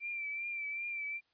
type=tone with vibrato; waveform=sine; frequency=2349 Hz; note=D7; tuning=in tune; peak=-36 dBFS; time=0-1.21 s; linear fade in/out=50 ms; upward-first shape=triangle; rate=2.6 Hz; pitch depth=48 cents each way; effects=white hiss -75 dBFS RMS until 1.33 s + resampled to 11025 Hz